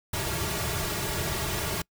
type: noise with comb filter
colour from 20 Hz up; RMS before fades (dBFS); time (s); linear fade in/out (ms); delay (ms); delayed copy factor
pink; -30; 0.13-1.82; 5; 3.9; -0.8
effects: noise-tail reverb RT60 0.1 s tail -25 dB re dry